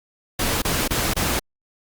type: noise bursts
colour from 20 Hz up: pink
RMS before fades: -22 dBFS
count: 4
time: 0.39-1.394 s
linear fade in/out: 5 ms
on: 230 ms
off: 28 ms
effects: Opus 48 kbps